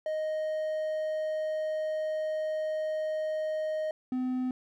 triangle tone pair in turn, 622.3 / 254.5 Hz, D#5 / C4, 0 / -48 cents, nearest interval octave + minor third, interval 1548 cents, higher first, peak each -27 / -26 dBFS, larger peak second, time 0.06-3.91 / 4.12-4.51 s, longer first, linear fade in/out 2 ms, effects none

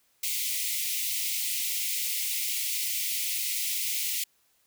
white high-pass noise, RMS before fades -30 dBFS, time 0.23-4.24 s, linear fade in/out 5 ms, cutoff 2000 Hz, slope 96 dB/octave, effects white hiss -68 dBFS RMS until 4.66 s

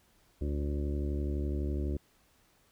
harmonic tone with a mistuned harmonic, 72 Hz, D2, 34 cents flat, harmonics 1 / 2 / 3 / 4 / 5 / 6 / 7 / 8, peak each -31 / -42 / -42 / -40 / -40 / -52 / -50 / -51 dBFS, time 0.41-1.97 s, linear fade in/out 5 ms, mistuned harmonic 8, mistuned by +22 cents, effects pink hiss -67 dBFS RMS until 2.71 s

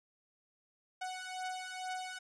sawtooth beating tone pair, 740 / 742.2 Hz, F#5 / F#5, 0 / +5 cents, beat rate 2.2 Hz, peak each -39 / -38 dBFS, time 1.01-2.19 s, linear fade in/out 10 ms, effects resampled to 22050 Hz

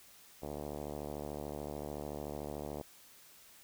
5% pulse tone with low-pass filter, 73.6 Hz, D2, 4 cents sharp, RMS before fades -42 dBFS, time 0.42-2.82 s, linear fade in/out 5 ms, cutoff 650 Hz, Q 1.2, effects white hiss -59 dBFS RMS until 3.63 s

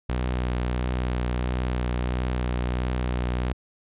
sawtooth tone with vibrato, 61.74 Hz, B1, in tune, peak -20 dBFS, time 0.09-3.53 s, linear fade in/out 5 ms, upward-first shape triangle, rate 1.5 Hz, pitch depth 23 cents each way, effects resampled to 8000 Hz

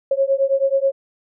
sine beating tone pair, 540 / 549.3 Hz, C#5 / C#5, -45 / -16 cents, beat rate 9.3 Hz, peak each -18 dBFS, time 0.11-0.92 s, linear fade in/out 5 ms, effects none

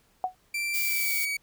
sine tone with exponential decay, 740 Hz, F#5, in tune, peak -20 dBFS, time 0.24-0.35 s, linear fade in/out 1 ms, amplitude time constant 22 ms
40% pulse tone with pitch glide, 2349 to 2264 Hz, D7 to C#7, 0 to +36 cents, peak -27 dBFS, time 0.54-1.37 s, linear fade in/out 5 ms, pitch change -64 cents, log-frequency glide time 0.8-1.19 s
violet noise, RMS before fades -30 dBFS, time 0.73-1.26 s, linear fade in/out 20 ms
effects pink hiss -65 dBFS RMS until 1.42 s

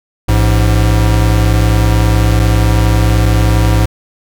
square tone pair together, 56.24 / 106.1 Hz, A1 / G#2, +39 / +38 cents, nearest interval major seventh, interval 1099 cents, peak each -11 dBFS, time 0.28-3.86 s, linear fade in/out 10 ms, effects none

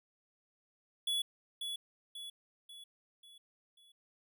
square tone with echo, 3400 Hz, G#7, 40 cents sharp, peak -32 dBFS, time 1.07-1.22 s, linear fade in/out 5 ms, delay 540 ms, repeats 5, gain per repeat -6 dB, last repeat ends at 3.92 s, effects none

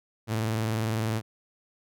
sawtooth tone with vibrato, 110.9 Hz, A2, 14 cents sharp, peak -22 dBFS, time 0.27-1.22 s, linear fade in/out 50 ms, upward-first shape square, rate 20 Hz, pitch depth 66 cents each way, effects none

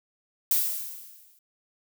violet noise with exponential decay, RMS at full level -21 dBFS, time 0.51-1.39 s, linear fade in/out 2 ms, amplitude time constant 190 ms, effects none

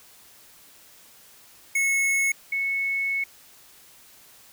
square / sine tone pair in turn, 2191 / 2202 Hz, C#7 / C#7, -21 / -12 cents, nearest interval unison, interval 9 cents, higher second, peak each -21 / -23 dBFS, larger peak first, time 1.75-2.32 / 2.52-3.24 s, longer second, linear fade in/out 5 ms, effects white hiss -52 dBFS RMS until 4.52 s

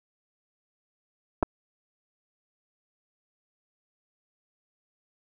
clicks, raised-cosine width 1 ms, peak -10 dBFS, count 2, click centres 1.427 / 1.43 s, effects none

